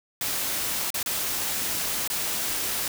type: noise with dropouts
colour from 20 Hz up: white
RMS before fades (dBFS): -28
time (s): 0.21-2.88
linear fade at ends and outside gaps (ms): 2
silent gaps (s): 0.904-0.942 / 1.029-1.06 / 2.077-2.1
effects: none